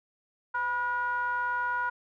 triangle ring-modulated tone, 232.2 Hz, A#3, 7 cents flat, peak -22 dBFS, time 0.54-1.9 s, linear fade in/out 10 ms, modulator 1210 Hz, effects none

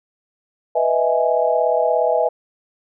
sine chord, E major seventh, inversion second, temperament equal, 493.9 / 622.3 / 659.3 / 830.6 Hz, B4 / D#5 / E5 / G#5, 0 / 0 / 0 / 0 cents, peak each -20 / -20 / -19 / -22 dBFS, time 0.75-2.29 s, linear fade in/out 10 ms, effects none

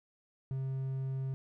triangle tone, 133.2 Hz, C3, 31 cents sharp, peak -31 dBFS, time 0.51-1.34 s, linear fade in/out 0 ms, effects none

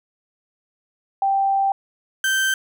sine / 35% pulse tone pair in turn, 784 / 1557.2 Hz, G5 / G6, 0 / -12 cents, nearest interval octave, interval 1188 cents, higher second, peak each -16 dBFS, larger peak neither, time 1.22-1.72 / 2.24-2.54 s, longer first, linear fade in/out 2 ms, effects none

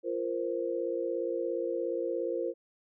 sine chord, F suspended fourth, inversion none, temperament equal with one note detuned, 345.2 / 466.2 / 523.3 Hz, F4 / Bb4 / C5, -20 / 0 / 0 cents, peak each -34 dBFS, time 0.03-2.54 s, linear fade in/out 50 ms, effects none

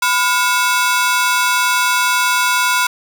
sawtooth ring-modulated tone, 1212 Hz, D#6, 46 cents flat, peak -6 dBFS, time 0.02-2.87 s, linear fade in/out 5 ms, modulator 215 Hz, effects none

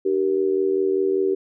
sine tone with amplitude modulation, 385.5 Hz, G4, 29 cents flat, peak -14 dBFS, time 0.05-1.35 s, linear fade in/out 10 ms, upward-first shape sine, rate 85.1 Hz, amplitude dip 80%, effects none

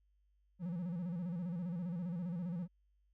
triangle tone with vibrato, 174.61 Hz, F3, in tune, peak -35 dBFS, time 0.59-2.68 s, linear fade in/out 50 ms, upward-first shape square, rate 15 Hz, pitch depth 91 cents each way, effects added 50 Hz sine -70 dBFS peak until 3.13 s

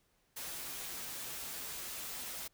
white noise with comb filter, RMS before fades -43 dBFS, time 0.36-2.48 s, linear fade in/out 10 ms, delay 10 ms, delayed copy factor -0.55, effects pink hiss -74 dBFS RMS until 2.53 s

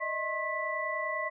sine tone cluster, 609 / 639 / 1073 / 1976 Hz, D#5 / D#5 / C6 / B6, -37 / +46 / +43 / 0 cents, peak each -38 / -38 / -35 / -34 dBFS, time 0-1.3 s, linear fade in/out 20 ms, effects none

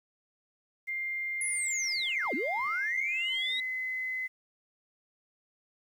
sine tone with pitch glide, 2100 to 2036 Hz, C7 to C7, +6 to -48 cents, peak -31 dBFS, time 0.87-4.28 s, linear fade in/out 20 ms, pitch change -54 cents, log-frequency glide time 3.07-3.55 s
sine linear two-way sweep, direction down then up, 10710 to 223.2 to 3867 Hz, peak -30 dBFS, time 1.41-3.6 s, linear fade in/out 2 ms, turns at 2.34 s
effects tanh soft clip ceiling -22 dBFS + 10-bit

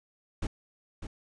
brown noise with echo, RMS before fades -31 dBFS, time 0.42-0.47 s, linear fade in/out 5 ms, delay 600 ms, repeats 1, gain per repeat -8 dB, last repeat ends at 1.07 s, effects resampled to 22050 Hz

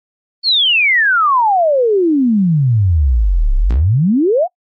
sine exponential two-way sweep, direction down then up, 4501 to 31.78 to 763 Hz, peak -9 dBFS, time 0.43-4.48 s, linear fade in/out 50 ms, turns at 3.55 s, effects noise-tail reverb RT60 0.1 s tail -25 dB re dry + Opus 32 kbps

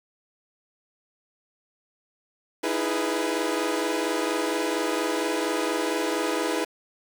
sawtooth chord, E major seventh, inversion third, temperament equal with one note detuned, 311.1 / 335.4 / 415.3 / 493.9 Hz, D#4 / E4 / G#4 / B4, 0 / +30 / 0 / 0 cents, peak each -26 dBFS, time 2.63-6.65 s, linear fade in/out 10 ms, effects low-pass 11000 Hz 12 dB/octave + 7-bit

